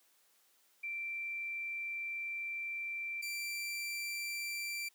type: tone pair in turn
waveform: sine / sawtooth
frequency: 2349 / 2349 Hz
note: D7 / D7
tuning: 0 / 0 cents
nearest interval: unison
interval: 0 cents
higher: neither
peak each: -37 / -34 dBFS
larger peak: second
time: 0.83-3.22 / 3.22-4.89 s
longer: first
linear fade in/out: 10 ms
effects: white hiss -70 dBFS RMS until 4.94 s + high-pass 300 Hz 12 dB/octave